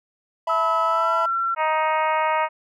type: chord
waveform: triangle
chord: E suspended fourth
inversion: none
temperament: equal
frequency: 659.3 / 880 / 987.8 Hz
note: E5 / A5 / B5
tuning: 0 / 0 / 0 cents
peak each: -23 / -28 / -23 dBFS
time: 0.47-1.26 s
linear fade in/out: 5 ms
type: tone with pitch glide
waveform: sine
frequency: 1296 to 1356.5 Hz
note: E6 to E6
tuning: -30 to +49 cents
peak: -20 dBFS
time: 0.49-1.55 s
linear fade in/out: 10 ms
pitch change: +79 cents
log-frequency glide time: 0.85-1.11 s
type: harmonic tone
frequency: 312.9 Hz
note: D#4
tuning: 10 cents sharp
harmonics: 2 / 3 / 4 / 5 / 6 / 7 / 8 / 9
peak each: -25 / -21 / -26 / -34 / -32 / -31 / -36 / -41 dBFS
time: 1.56-2.49 s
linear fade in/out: 50 ms
effects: none